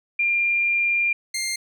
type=tone pair in turn; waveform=sine / 15% pulse; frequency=2394 / 2109 Hz; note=D7 / C7; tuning=+33 / +13 cents; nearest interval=major second; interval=220 cents; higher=first; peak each=-18 dBFS; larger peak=neither; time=0.19-1.13 / 1.34-1.56 s; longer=first; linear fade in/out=5 ms; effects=none